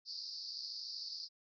white band-pass noise, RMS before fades -45 dBFS, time 0.05-1.29 s, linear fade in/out 50 ms, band 4400 to 5100 Hz, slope 96 dB/octave, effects none

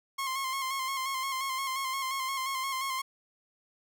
sawtooth tone with vibrato, 1067 Hz, C6, 34 cents sharp, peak -27 dBFS, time 0.18-3.02 s, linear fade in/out 10 ms, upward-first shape square, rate 5.7 Hz, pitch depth 36 cents each way, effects none

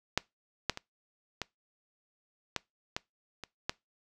clicks, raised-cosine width 0.2 ms, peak -8 / -9 / -21 / -16 / -13 / -15 / -23 / -12 dBFS, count 8, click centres 0.176 / 0.697 / 0.774 / 1.417 / 2.563 / 2.965 / 3.437 / 3.695 s, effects noise-tail reverb RT60 0.2 s tail -23 dB re dry

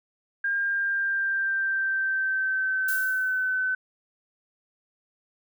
sine tone with pitch glide, 1607 to 1516.8 Hz, G6 to F#6, +43 to +43 cents, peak -23 dBFS, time 0.44-3.75 s, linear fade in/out 5 ms, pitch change -100 cents, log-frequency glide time 0.58-3.34 s
violet noise with exponential decay, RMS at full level -30 dBFS, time 2.88-3.57 s, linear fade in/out 5 ms, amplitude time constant 150 ms
effects none

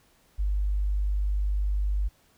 sine tone, 50 Hz, G1, 35 cents sharp, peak -23 dBFS, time 0.38-2.09 s, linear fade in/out 20 ms, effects pink hiss -63 dBFS RMS until 2.37 s

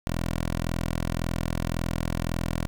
10% pulse tone, 41.85 Hz, E1, 27 cents sharp, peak -18 dBFS, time 0.07-2.67 s, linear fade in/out 0 ms, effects none

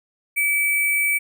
sine tone with sample-and-hold, 2300 Hz, D7, 37 cents flat, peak -17 dBFS, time 0.36-1.19 s, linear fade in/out 20 ms, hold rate 11025 Hz, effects none

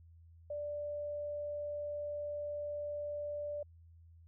sine tone, 587.3 Hz, D5, in tune, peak -37 dBFS, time 0.5-3.63 s, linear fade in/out 5 ms, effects added 83 Hz sine -56 dBFS peak until 4.27 s

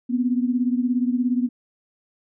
sine beating tone pair, 243.4 / 260.4 Hz, B3 / C4, -25 / -8 cents, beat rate 17 Hz, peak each -20 / -24 dBFS, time 0.09-1.49 s, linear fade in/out 20 ms, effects none

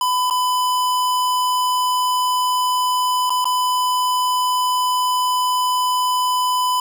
square tone with dropouts, 1002 Hz, B5, 25 cents sharp, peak -17 dBFS, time 0.01-6.8 s, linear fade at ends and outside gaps 2 ms, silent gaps 0.3-0.308 / 3.296-3.303 / 3.444-3.454 s, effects none

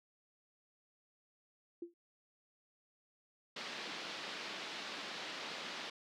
sine tone with exponential decay, 343.6 Hz, F4, 28 cents flat, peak -38 dBFS, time 1.82-1.94 s, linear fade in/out 5 ms, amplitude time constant 26 ms
white band-pass noise, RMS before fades -45 dBFS, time 3.56-5.9 s, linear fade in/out 5 ms, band 180 to 4400 Hz, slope 24 dB/octave
effects none

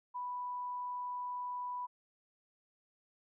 sine tone, 987.8 Hz, B5, in tune, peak -37 dBFS, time 0.14-1.87 s, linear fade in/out 20 ms, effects none

